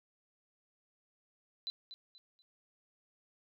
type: tone with echo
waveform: sine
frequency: 4005 Hz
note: B7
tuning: 23 cents sharp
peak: -36 dBFS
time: 1.67-1.7 s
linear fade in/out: 0 ms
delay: 240 ms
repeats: 3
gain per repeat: -10 dB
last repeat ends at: 2.42 s
effects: none